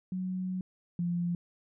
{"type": "tone pair in turn", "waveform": "sine", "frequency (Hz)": [185, 173.74], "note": ["F#3", "F3"], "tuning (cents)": [0, -9], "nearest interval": "minor second", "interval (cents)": 109, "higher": "first", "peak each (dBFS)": [-31, -28], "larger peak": "second", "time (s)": [[0.12, 0.61], [0.99, 1.35]], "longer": "first", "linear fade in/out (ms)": 2, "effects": []}